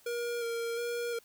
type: tone with vibrato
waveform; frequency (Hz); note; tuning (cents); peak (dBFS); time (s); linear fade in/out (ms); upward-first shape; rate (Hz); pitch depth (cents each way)
square; 470; A#4; +14; -33; 0.06-1.19; 5; square; 1.4; 19
effects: white hiss -62 dBFS RMS until 1.24 s